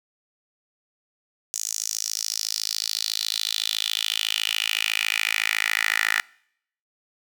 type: tone with high-pass filter sweep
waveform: 10% pulse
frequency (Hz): 53.9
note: A1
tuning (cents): -35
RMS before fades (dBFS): -26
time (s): 1.54-6.2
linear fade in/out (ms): 0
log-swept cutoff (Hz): 6600 to 1800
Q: 3.9
effects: noise-tail reverb RT60 0.7 s tail -25 dB re dry